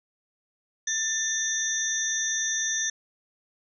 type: tone cluster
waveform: sine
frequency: 1780 / 3586 / 5870 / 6330 Hz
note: A6 / A7 / F#8 / G8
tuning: +20 / +32 / -15 / +16 cents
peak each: -31 / -34 / -28 / -31 dBFS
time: 0.87-2.9 s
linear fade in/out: 5 ms
effects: none